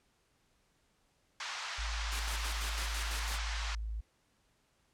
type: band-pass noise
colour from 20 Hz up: pink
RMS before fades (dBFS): -41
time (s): 1.4-3.75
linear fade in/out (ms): 2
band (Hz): 900 to 6300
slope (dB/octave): 24
type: tone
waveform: sine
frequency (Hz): 54.2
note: A1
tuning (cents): -25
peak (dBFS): -35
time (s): 1.78-4.01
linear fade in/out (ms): 10
type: noise with tremolo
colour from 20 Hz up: white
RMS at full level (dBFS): -40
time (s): 2.11-3.39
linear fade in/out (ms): 20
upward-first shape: square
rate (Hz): 6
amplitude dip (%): 55
effects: pink hiss -73 dBFS RMS until 4.93 s + low-pass 10000 Hz 12 dB/octave